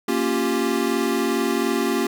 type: chord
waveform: square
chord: G half-diminished seventh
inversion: first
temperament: equal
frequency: 233.1 / 277.2 / 349.2 / 392 Hz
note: Bb3 / Db4 / F4 / G4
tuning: 0 / 0 / 0 / 0 cents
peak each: -26 dBFS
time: 0.08-2.07 s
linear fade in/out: 5 ms
effects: none